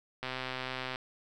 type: click train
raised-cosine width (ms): 0.3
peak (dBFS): -20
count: 95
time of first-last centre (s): 0.23-0.959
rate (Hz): 129
effects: none